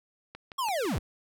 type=click train; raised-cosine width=0.3 ms; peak=-26 dBFS; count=4; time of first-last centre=0.35-0.854 s; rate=5.95 Hz
type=linear sweep; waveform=square; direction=down; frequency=1118 to 38.03 Hz; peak=-28 dBFS; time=0.58-0.99 s; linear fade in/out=10 ms
effects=none